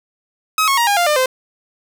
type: tone with pitch steps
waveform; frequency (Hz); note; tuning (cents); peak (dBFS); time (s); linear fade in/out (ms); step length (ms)
sawtooth; 1273 / 1095.5 / 942.7 / 811.3 / 698.1 / 600.8 / 517; D#6 / C#6 / A#5 / G#5 / F5 / D5 / C5; +39 / -21 / +19 / -41 / -1 / +39 / -21; -9; 0.58-1.259; 2; 97
effects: none